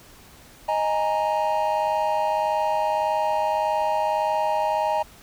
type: chord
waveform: triangle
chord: D# suspended fourth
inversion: none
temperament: equal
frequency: 622.3 / 830.6 / 932.3 Hz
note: D#5 / G#5 / A#5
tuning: 0 / 0 / 0 cents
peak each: -23 dBFS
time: 0.68-5.03 s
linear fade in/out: 10 ms
effects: pink hiss -49 dBFS RMS until 5.22 s